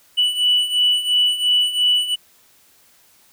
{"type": "beating tone pair", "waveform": "triangle", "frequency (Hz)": [2960, 2962.9], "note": ["F#7", "F#7"], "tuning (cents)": [0, 2], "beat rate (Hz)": 2.9, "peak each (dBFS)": [-18, -14], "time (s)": [0.17, 2.16], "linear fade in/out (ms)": 20, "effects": ["tanh soft clip ceiling -8 dBFS", "white hiss -54 dBFS RMS until 3.32 s"]}